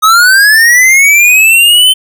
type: linear sweep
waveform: square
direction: up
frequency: 1250 to 3087 Hz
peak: -3 dBFS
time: 0.02-1.94 s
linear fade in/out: 20 ms
effects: none